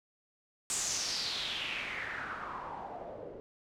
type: noise with low-pass filter sweep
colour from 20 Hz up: white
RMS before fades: -38 dBFS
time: 0.7-3.4 s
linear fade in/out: 0 ms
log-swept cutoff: 8000 to 450 Hz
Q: 4.2
effects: none